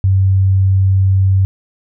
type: tone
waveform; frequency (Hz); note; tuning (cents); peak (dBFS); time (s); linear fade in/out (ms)
sine; 95.8; G2; -39; -8; 0.04-1.45; 0
effects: none